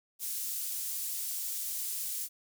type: high-pass noise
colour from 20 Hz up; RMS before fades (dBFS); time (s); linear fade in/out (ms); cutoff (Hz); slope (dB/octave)
pink; -36; 0.19-2.29; 50; 8600; 12
effects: none